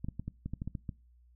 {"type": "clicks", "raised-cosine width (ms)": 5, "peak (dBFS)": -24, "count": 10, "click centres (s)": [0.045, 0.086, 0.196, 0.28, 0.46, 0.536, 0.619, 0.676, 0.752, 0.892], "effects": ["noise-tail reverb RT60 0.3 s tail -23 dB re dry", "added 60 Hz sine -59 dBFS peak until 1.35 s"]}